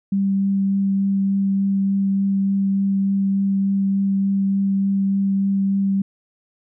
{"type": "tone with vibrato", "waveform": "sine", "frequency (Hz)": 196, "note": "G3", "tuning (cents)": 0, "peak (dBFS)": -16, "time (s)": [0.12, 6.02], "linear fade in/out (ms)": 5, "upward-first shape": "triangle", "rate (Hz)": 3.4, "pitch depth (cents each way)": 9, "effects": []}